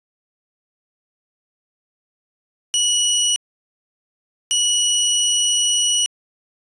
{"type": "tone bursts at uneven times", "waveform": "20% pulse", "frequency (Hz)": 2931, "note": "F#7", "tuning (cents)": -17, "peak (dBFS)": -10, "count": 2, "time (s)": [[2.74, 3.36], [4.51, 6.06]], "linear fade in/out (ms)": 0, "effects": ["resampled to 22050 Hz"]}